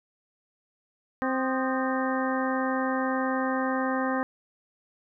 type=harmonic tone with a mistuned harmonic; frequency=261.6 Hz; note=C4; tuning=in tune; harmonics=1 / 2 / 3 / 4 / 5 / 6 / 7; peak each=-28 / -31 / -33 / -34 / -35 / -36 / -36 dBFS; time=1.22-4.23 s; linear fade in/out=0 ms; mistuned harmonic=5; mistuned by=-97 cents; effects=none